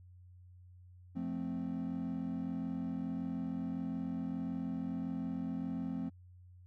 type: chord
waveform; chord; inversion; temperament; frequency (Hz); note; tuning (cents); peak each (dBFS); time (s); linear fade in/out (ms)
triangle; F major; none; equal; 174.61 / 220 / 261.6; F3 / A3 / C4; 0 / 0 / 0; -38 / -39 / -36; 1.15-6.1; 20
effects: tanh soft clip ceiling -27 dBFS + added 90 Hz sine -54 dBFS peak until 6.66 s